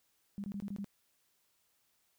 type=tone bursts; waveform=sine; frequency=200.5 Hz; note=G3; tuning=39 cents sharp; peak=-37 dBFS; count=6; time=0.38-0.844 s; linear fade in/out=0 ms; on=59 ms; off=22 ms; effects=white hiss -75 dBFS RMS until 2.18 s